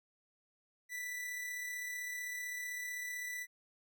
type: tone with amplitude modulation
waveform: 45% pulse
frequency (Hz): 1975.5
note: B6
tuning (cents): 0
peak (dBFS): -38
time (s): 0.89-3.47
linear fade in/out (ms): 50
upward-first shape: sine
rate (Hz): 35.7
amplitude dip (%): 30
effects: none